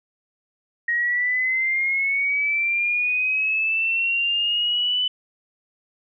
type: linear sweep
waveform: sine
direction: up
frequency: 1877 to 3006 Hz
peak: -19 dBFS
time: 0.88-5.08 s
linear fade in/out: 5 ms
effects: none